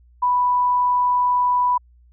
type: tone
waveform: sine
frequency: 987.8 Hz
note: B5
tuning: in tune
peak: -15 dBFS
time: 0.22-1.78 s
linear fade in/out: 10 ms
effects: added 60 Hz sine -49 dBFS peak until 2.12 s